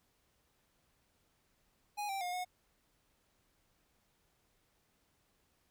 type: tone with pitch steps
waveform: square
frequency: 828 / 781 / 715 / 727 Hz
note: G#5 / G5 / F5 / F#5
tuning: -5 / -7 / +41 / -31 cents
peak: -37 dBFS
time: 1.97-2.45 s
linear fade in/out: 20 ms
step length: 120 ms
effects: pink hiss -75 dBFS RMS until 5.7 s